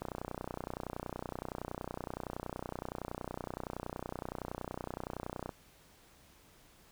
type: click train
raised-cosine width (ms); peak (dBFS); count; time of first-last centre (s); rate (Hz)
1; -24; 169; 0.02-5.492; 30.7
effects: pink hiss -62 dBFS RMS until 6.91 s